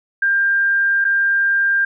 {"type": "tone with dropouts", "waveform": "sine", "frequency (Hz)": 1595, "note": "G6", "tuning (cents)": 30, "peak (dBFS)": -13, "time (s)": [0.22, 1.85], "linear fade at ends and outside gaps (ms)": 5, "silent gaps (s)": [1.044, 1.049], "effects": []}